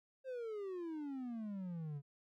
triangle exponential sweep, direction down, 536 to 138.59 Hz, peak -39 dBFS, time 0.24-2.02 s, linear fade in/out 50 ms, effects none

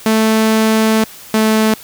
sawtooth tone pair in turn, 220 / 218.4 Hz, A3 / A3, 0 / -13 cents, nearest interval unison, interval 13 cents, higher first, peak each -6 dBFS, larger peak neither, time 0.06-1.04 / 1.34-1.74 s, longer first, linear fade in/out 2 ms, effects white hiss -36 dBFS RMS until 1.83 s

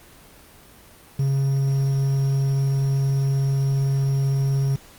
triangle tone with quantisation, 136.7 Hz, C#3, 24 cents flat, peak -16 dBFS, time 1.19-4.76 s, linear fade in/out 5 ms, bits 7, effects pink hiss -48 dBFS RMS until 4.98 s + Opus 24 kbps

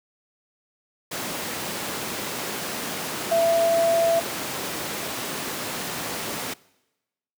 sine tone in noise, 669 Hz, E5, 25 cents sharp, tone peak -17 dBFS, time 3.31-4.2 s, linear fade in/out 10 ms, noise pink, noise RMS -29 dBFS, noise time 1.11-6.54 s, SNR +9 dB, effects noise-tail reverb RT60 1.0 s tail -23 dB re dry + high-pass 200 Hz 12 dB/octave

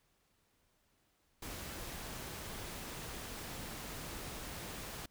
pink noise, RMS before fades -45 dBFS, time 1.42-5.06 s, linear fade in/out 5 ms, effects pink hiss -75 dBFS RMS until 5.1 s

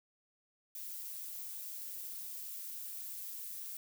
violet noise with amplitude modulation, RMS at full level -42 dBFS, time 0.75-3.77 s, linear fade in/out 2 ms, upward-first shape sine, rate 190 Hz, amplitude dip 50%, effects none

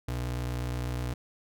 square ring-modulated tone, 93.7 Hz, F#2, 22 cents sharp, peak -28 dBFS, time 0.08-1.14 s, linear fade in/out 5 ms, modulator 29.9 Hz, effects none

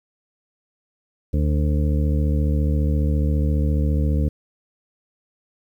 harmonic tone, 74.6 Hz, D2, 28 cents sharp, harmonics 1 / 2 / 3 / 4 / 6 / 7, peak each -18 / -24 / -28 / -30 / -34 / -35 dBFS, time 1.33-4.29 s, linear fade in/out 10 ms, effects 9-bit

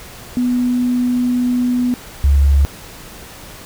sine tone pair in turn, 246.9 / 69.99 Hz, B3 / C#2, 0 / +17 cents, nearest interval octave + minor seventh, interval 2183 cents, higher first, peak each -13 / -8 dBFS, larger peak second, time 0.37-1.94 / 2.24-2.65 s, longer first, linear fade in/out 0 ms, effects pink hiss -36 dBFS RMS until 3.65 s

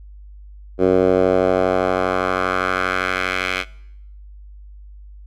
10% pulse tone with band-pass filter sweep, 92.5 Hz, F#2, in tune, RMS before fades -18 dBFS, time 0.78-3.65 s, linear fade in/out 50 ms, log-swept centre 410 to 2400 Hz, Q 1.7, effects noise-tail reverb RT60 0.8 s tail -22 dB re dry + added 50 Hz sine -37 dBFS peak until 5.26 s

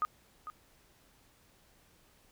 sine tone with echo, 1240 Hz, D#6, 6 cents flat, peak -27 dBFS, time 0.02-0.05 s, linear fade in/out 0 ms, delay 450 ms, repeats 1, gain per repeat -12 dB, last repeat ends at 0.5 s, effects pink hiss -65 dBFS RMS until 2.31 s

